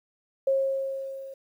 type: tone with level ramp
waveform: sine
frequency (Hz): 540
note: C#5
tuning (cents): -45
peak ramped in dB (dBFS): -19 to -38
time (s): 0.47-1.34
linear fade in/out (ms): 5
effects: 10-bit

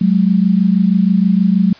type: tone pair together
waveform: sine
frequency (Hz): 185 / 211.3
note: F#3 / G#3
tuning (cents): 0 / +30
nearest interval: major second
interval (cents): 230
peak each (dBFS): -11 / -13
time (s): 0.01-1.73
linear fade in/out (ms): 5
effects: white hiss -41 dBFS RMS until 1.79 s + resampled to 11025 Hz

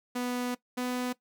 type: tone pair in turn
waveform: sawtooth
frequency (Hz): 246.9 / 249.2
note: B3 / B3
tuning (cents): 0 / +16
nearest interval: unison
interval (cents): 16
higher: second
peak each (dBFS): -26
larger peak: neither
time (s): 0.15-0.55 / 0.77-1.13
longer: first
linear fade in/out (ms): 10
effects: noise-tail reverb RT60 0.1 s tail -18 dB re dry

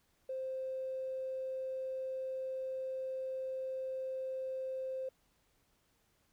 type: tone with tanh clipping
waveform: triangle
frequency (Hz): 523.3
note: C5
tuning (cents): 0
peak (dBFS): -36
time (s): 0.29-5.09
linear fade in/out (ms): 5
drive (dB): 2
effects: pink hiss -74 dBFS RMS until 6.32 s

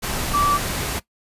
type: tone in noise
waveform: sine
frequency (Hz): 1161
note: D6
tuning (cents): -20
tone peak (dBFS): -16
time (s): 0.33-0.58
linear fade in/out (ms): 20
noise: pink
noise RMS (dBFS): -25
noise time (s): 0.02-1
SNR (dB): +6
effects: noise-tail reverb RT60 0.1 s tail -18 dB re dry + resampled to 32000 Hz

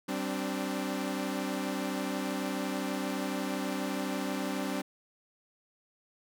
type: chord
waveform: sawtooth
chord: G suspended fourth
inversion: none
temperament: equal with one note detuned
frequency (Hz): 193.63 / 261.6 / 293.7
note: G3 / C4 / D4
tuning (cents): -21 / 0 / 0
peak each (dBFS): -32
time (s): 0.08-4.82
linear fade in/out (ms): 10
effects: none

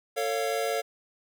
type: chord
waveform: square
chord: A augmented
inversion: none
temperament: equal with one note detuned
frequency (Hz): 449 / 554.4 / 698.5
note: A4 / C#5 / E#5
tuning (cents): +35 / 0 / 0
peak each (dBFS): -31 / -32 / -32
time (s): 0.16-0.82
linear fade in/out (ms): 20
effects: none

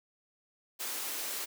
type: high-pass noise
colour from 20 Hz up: white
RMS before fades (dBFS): -37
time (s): 0.79-1.46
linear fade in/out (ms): 20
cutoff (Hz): 270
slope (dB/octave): 24
effects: none

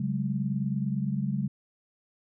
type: chord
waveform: sine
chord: C# suspended fourth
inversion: none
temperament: equal with one note detuned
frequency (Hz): 138.59 / 188.34 / 207.7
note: C#3 / F#3 / G#3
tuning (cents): 0 / +31 / 0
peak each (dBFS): -30 / -31 / -31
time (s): 0-1.48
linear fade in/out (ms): 5
effects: none

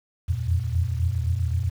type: tone cluster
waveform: sine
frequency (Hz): 81.6 / 85.7 / 89.4 / 118.6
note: E2 / F2 / F2 / A#2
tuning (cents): -17 / -32 / +41 / +30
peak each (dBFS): -27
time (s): 0.28-1.7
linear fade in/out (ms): 20
effects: 8-bit

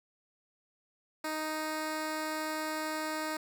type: tone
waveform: 10% pulse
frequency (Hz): 311.1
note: D#4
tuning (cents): 0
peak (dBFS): -25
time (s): 1.24-3.37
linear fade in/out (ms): 5
effects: none

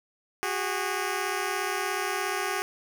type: tone pair together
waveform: 10% pulse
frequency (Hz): 370 / 407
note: F#4 / G#4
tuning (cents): 0 / -35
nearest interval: major second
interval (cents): 165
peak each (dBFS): -22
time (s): 0.43-2.62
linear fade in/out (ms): 0
effects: none

